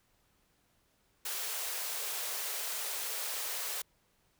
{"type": "high-pass noise", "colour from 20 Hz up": "white", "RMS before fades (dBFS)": -37, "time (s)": [1.25, 3.82], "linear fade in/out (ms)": 5, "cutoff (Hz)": 390, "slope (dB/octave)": 96, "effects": ["pink hiss -72 dBFS RMS until 4.39 s"]}